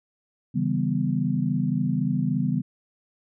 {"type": "chord", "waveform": "sine", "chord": "C# half-diminished seventh", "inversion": "none", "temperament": "equal with one note detuned", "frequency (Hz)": [138.59, 162.17, 196, 246.9], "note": ["C#3", "E3", "G3", "B3"], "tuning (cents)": [0, -28, 0, 0], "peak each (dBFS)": -27, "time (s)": [0.54, 2.62], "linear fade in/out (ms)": 20, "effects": []}